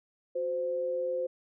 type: tone pair together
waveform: sine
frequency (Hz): 365.6 / 518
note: F#4 / C5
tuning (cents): -21 / -17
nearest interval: tritone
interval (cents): 604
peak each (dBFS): -38 / -29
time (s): 0.35-1.27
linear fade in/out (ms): 10
effects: none